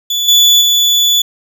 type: tone with level steps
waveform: 35% pulse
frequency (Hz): 3455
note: A7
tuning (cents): -32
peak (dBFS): -11 / -3 / -6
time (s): 0.1-1.22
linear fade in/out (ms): 5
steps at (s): 0.28 / 0.61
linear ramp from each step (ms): 5
effects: none

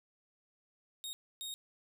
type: tone bursts at uneven times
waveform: sawtooth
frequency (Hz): 3729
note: A#7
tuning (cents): 0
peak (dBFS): -37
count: 2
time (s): 1.04-1.13 / 1.41-1.54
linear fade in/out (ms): 0
effects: none

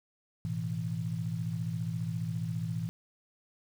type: chord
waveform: sine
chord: A suspended second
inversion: none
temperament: equal with one note detuned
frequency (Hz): 110 / 124.62 / 164.81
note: A2 / B2 / E3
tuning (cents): 0 / +16 / 0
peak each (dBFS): -36 / -38 / -34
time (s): 0.45-2.89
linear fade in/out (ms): 0
effects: 9-bit

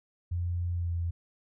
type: tone with pitch glide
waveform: sine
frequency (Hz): 87.31 to 85.32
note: F2 to F2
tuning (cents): 0 to -40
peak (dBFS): -28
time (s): 0.31-1.11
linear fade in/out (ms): 10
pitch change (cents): -40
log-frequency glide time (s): 0.73-0.92
effects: none

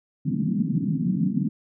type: band-pass noise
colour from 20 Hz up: pink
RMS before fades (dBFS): -24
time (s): 0.25-1.49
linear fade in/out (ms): 10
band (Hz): 150 to 260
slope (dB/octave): 48
effects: none

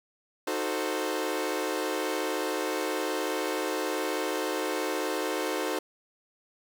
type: chord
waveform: sawtooth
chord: D# diminished seventh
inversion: none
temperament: equal with one note detuned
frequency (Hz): 311.1 / 370 / 444.3 / 523.3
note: D#4 / F#4 / A4 / C5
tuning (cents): 0 / 0 / +17 / 0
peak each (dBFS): -30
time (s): 0.47-5.79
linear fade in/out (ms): 5
effects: none

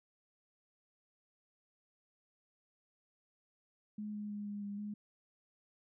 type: tone with pitch steps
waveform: sine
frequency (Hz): 210.5 / 208.5 / 206.4 / 204.9 / 202.5 / 208.1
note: G#3 / G#3 / G#3 / G#3 / G#3 / G#3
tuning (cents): +24 / +7 / -10 / -23 / -43 / +4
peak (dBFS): -39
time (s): 3.98-4.94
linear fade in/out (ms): 5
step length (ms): 160
effects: none

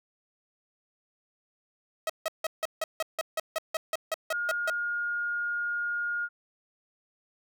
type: tone bursts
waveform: sawtooth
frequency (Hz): 640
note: D#5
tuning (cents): +49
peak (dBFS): -23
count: 15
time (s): 2.07-4.7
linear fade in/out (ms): 2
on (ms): 26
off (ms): 160
type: tone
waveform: sine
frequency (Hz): 1424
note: F6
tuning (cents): +33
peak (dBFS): -28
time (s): 4.3-6.29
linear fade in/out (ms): 50
effects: none

